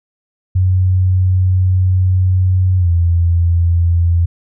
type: tone with pitch glide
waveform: sine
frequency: 92.5 to 85.31 Hz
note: F#2 to F2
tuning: 0 to -40 cents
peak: -9 dBFS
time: 0.55-4.26 s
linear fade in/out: 10 ms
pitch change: -140 cents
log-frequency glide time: 2.78-2.89 s
effects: none